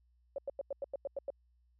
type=tone bursts; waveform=sine; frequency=554.4 Hz; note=C#5; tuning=in tune; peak=-34 dBFS; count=9; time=0.36-1.303 s; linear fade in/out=2 ms; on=23 ms; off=92 ms; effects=added 60 Hz sine -67 dBFS peak until 1.79 s